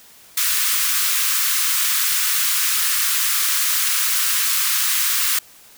white high-pass noise, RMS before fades -19 dBFS, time 0.37-5.39 s, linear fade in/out 5 ms, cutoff 1100 Hz, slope 48 dB/octave, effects white hiss -47 dBFS RMS until 5.77 s

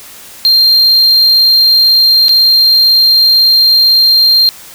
triangle tone with dropouts, 4186 Hz, C8, in tune, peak -3 dBFS, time 0.45-4.49 s, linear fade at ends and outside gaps 0 ms, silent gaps 2.283-2.292 s, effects white hiss -33 dBFS RMS until 4.74 s

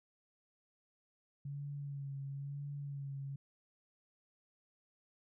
sine tone with vibrato, 140.5 Hz, C#3, 24 cents sharp, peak -40 dBFS, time 1.45-3.36 s, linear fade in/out 5 ms, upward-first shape sine, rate 1 Hz, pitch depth 33 cents each way, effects none

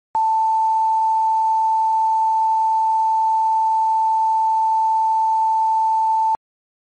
sine tone with quantisation, 885 Hz, A5, 10 cents sharp, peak -14 dBFS, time 0.15-6.35 s, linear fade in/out 0 ms, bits 7, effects MP3 32 kbps

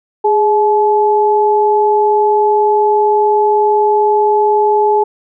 sine tone pair together, 415.3 / 857.9 Hz, G#4 / A5, 0 / -44 cents, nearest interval octave + minor second, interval 1256 cents, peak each -11 dBFS, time 0.24-5.04 s, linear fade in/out 10 ms, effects none

